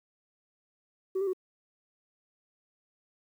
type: tone with pitch steps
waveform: sine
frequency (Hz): 379.2 / 395.3 / 371.9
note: F#4 / G4 / F#4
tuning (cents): +43 / +15 / +9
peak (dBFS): -25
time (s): 1.15-1.333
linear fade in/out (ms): 10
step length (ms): 61
effects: tanh soft clip ceiling -25 dBFS + 10-bit